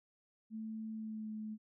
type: tone with pitch glide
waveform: sine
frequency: 220 to 215.8 Hz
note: A3 to A3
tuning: 0 to -33 cents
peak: -40 dBFS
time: 0.5-1.58 s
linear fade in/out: 50 ms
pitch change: -33 cents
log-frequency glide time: 0.92-1.31 s
effects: none